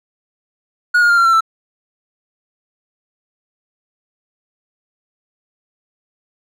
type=tone with pitch steps; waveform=triangle; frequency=1448 / 1423.1 / 1398.7 / 1374.6 / 1351 / 1327.8 Hz; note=F#6 / F6 / F6 / F6 / E6 / E6; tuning=-38 / +32 / +2 / -28 / +42 / +12 cents; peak=-7 dBFS; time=0.94-1.408 s; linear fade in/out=10 ms; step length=78 ms; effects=none